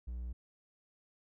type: tone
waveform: triangle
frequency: 60.3 Hz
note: B1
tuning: 41 cents flat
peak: -36 dBFS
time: 0.07-0.33 s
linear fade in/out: 10 ms
effects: none